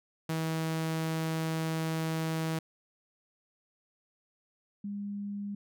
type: tone pair in turn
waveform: sawtooth / sine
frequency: 160.9 / 202.7 Hz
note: E3 / G#3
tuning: -42 / -42 cents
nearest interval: major third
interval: 400 cents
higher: second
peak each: -26 / -34 dBFS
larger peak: first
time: 0.29-2.59 / 4.84-5.55 s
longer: first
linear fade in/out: 5 ms
effects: none